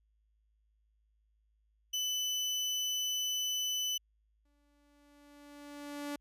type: tone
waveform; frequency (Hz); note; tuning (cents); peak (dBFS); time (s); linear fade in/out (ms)
30% pulse; 3000; F#7; +23; -29; 1.93-3.98; 10
type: tone with exponential growth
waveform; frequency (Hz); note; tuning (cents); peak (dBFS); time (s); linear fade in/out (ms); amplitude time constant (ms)
sawtooth; 289.3; D4; -26; -32; 4.45-6.16; 5; 370
effects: added 53 Hz sine -70 dBFS peak until 6.2 s + resampled to 32000 Hz